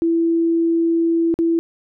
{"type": "tone with dropouts", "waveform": "sine", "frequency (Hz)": 332.7, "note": "E4", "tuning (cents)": 16, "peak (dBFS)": -14, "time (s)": [0.02, 1.59], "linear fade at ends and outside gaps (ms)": 0, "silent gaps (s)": [1.341, 1.389], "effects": []}